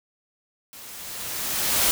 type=noise with level ramp; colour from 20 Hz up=white; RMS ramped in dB=-43 to -19 dBFS; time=0.73-1.91 s; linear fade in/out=0 ms; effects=none